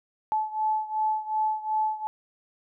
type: beating tone pair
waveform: sine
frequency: 864 / 866.7 Hz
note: A5 / A5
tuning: -32 / -26 cents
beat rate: 2.7 Hz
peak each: -26 / -29 dBFS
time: 0.32-2.07 s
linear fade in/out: 0 ms
effects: none